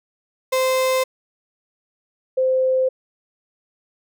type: tone pair in turn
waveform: 35% pulse / sine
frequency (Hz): 519 / 519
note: C5 / C5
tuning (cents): -14 / -14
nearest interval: unison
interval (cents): 0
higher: neither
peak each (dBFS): -15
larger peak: neither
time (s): 0.52-1.04 / 2.37-2.89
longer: neither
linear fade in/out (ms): 10
effects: none